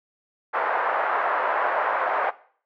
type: band-pass noise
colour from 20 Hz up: pink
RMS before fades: -24 dBFS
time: 0.53-2.31 s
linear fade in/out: 20 ms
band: 610 to 1600 Hz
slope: 24 dB/octave
effects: noise-tail reverb RT60 0.5 s tail -18 dB re dry